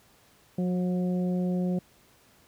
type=harmonic tone with a mistuned harmonic; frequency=180 Hz; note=F#3; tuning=47 cents flat; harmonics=1 / 2 / 3 / 4; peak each=-25 / -35 / -37 / -45 dBFS; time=0.58-1.79 s; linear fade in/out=5 ms; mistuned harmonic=2; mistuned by=+18 cents; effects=pink hiss -60 dBFS RMS until 2.47 s + high-pass 60 Hz 12 dB/octave